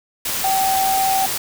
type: tone in noise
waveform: sine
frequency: 770 Hz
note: G5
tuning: 31 cents flat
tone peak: -16 dBFS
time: 0.44-1.26 s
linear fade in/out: 5 ms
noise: white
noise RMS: -23 dBFS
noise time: 0.25-1.38 s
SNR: +4 dB
effects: none

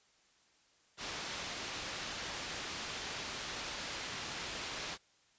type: low-pass noise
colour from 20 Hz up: white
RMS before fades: -42 dBFS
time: 0.97-4.98 s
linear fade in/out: 50 ms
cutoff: 4800 Hz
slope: 12 dB/octave
effects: white hiss -69 dBFS RMS until 5.38 s + resampled to 16000 Hz

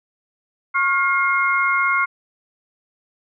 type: tone cluster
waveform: sine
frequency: 1096 / 1412 / 2137 Hz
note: C#6 / F6 / C7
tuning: -20 / +19 / +36 cents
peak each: -20 dBFS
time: 0.74-2.06 s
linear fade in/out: 20 ms
effects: none

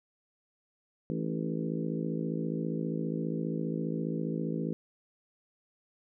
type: harmonic tone with a mistuned harmonic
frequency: 54.9 Hz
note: A1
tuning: 3 cents flat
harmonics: 3 / 4 / 5 / 6 / 7 / 8 / 9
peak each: -34 / -36 / -38 / -40 / -41 / -42 / -43 dBFS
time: 1.1-4.73 s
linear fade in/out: 0 ms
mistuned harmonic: 6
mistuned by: -34 cents
effects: none

